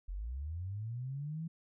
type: linear sweep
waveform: sine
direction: up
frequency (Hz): 41.2 to 167.2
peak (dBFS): -37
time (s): 0.08-1.48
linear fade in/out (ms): 10
effects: none